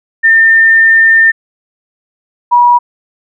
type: tone pair in turn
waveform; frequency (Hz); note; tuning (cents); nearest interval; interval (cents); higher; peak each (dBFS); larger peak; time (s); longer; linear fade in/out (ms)
sine; 1805 / 966.4; A6 / B5; +44 / -38; major seventh; 1082; first; -3; neither; 0.23-1.32 / 2.51-2.79; first; 20
effects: none